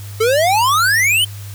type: exponential sweep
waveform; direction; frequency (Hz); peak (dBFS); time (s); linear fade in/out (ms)
square; up; 426 to 3145; -12; 0.2-1.25; 10
effects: added 101 Hz sine -28 dBFS peak until 1.54 s + white hiss -39 dBFS RMS until 1.54 s